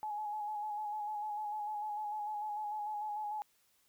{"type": "tone with vibrato", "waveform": "sine", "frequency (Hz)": 843, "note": "G#5", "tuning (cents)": 26, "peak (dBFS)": -36, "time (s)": [0.03, 3.42], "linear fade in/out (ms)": 0, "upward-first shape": "square", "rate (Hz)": 6.7, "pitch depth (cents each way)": 28, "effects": ["white hiss -72 dBFS RMS until 3.88 s"]}